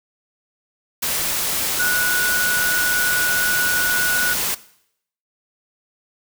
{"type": "tone in noise", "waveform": "sine", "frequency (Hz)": 1467, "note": "F#6", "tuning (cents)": -15, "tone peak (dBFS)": -18, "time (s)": [1.79, 4.34], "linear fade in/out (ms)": 10, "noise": "white", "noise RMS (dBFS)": -22, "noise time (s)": [1.02, 4.55], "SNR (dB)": 1, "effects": ["noise-tail reverb RT60 0.7 s tail -18 dB re dry"]}